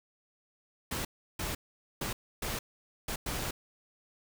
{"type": "noise bursts at uneven times", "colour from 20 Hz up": "pink", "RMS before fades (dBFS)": -35, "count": 6, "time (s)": [[0.91, 1.05], [1.39, 1.55], [2.01, 2.13], [2.42, 2.59], [3.08, 3.16], [3.26, 3.51]], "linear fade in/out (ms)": 5, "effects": []}